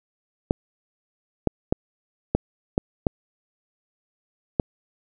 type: clicks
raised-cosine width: 2 ms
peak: -5 dBFS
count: 7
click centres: 0.509 / 1.473 / 1.725 / 2.35 / 2.779 / 3.068 / 4.598 s
effects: none